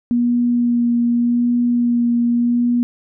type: tone with vibrato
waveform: sine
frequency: 239.4 Hz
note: A#3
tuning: 46 cents sharp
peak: -13 dBFS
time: 0.11-2.83 s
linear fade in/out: 0 ms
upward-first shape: sine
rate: 0.85 Hz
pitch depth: 14 cents each way
effects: none